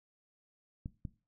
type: clicks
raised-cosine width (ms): 5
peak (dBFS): -27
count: 2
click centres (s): 0.859 / 1.052
effects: noise-tail reverb RT60 0.3 s tail -17 dB re dry